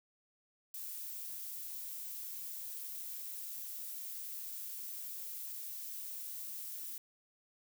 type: noise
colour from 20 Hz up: violet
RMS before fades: -44 dBFS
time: 0.74-6.98 s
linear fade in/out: 2 ms
effects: none